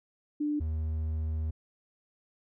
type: tone pair in turn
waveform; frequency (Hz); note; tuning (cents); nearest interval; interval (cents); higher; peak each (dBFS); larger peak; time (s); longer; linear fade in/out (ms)
sine / triangle; 296.9 / 78.64; D4 / D#2; +19 / +19; octave + major seventh; 2300; first; -27; neither; 0.4-0.6 / 0.6-1.51; second; 10
effects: none